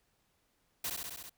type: noise with echo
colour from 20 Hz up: white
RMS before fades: -36 dBFS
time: 0.84-0.9 s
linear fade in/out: 5 ms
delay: 66 ms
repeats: 6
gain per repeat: -2 dB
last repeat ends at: 1.296 s
effects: pink hiss -75 dBFS RMS until 1.37 s